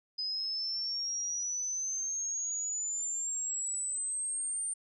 sine exponential sweep, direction up, 5000 to 8940 Hz, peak -32 dBFS, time 0.18-4.74 s, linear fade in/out 10 ms, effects none

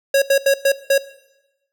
square tone bursts at uneven times, 550 Hz, C#5, 14 cents flat, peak -12 dBFS, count 5, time 0.14-0.22 / 0.3-0.38 / 0.46-0.54 / 0.65-0.72 / 0.9-0.98 s, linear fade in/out 5 ms, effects noise-tail reverb RT60 0.9 s tail -17 dB re dry

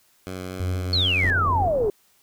10% pulse tone with vibrato, 92.3 Hz, F#2, 4 cents flat, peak -23 dBFS, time 0.27-1.3 s, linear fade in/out 0 ms, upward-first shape sine, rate 4.5 Hz, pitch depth 15 cents each way
triangle tone, 88.9 Hz, F2, 31 cents sharp, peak -22 dBFS, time 0.6-1.68 s, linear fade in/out 0 ms
sine exponential sweep, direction down, 4435 to 391 Hz, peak -19 dBFS, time 0.93-1.9 s, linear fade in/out 2 ms
pink low-pass noise, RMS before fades -32 dBFS, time 1.23-1.9 s, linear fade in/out 5 ms, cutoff 830 Hz, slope 24 dB/octave
effects white hiss -61 dBFS RMS until 2.22 s

